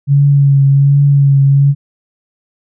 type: tone with vibrato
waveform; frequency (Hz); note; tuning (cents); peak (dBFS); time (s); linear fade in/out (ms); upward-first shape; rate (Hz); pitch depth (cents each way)
sine; 140; C#3; +18; -5; 0.07-1.75; 50; triangle; 1.3; 30
effects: none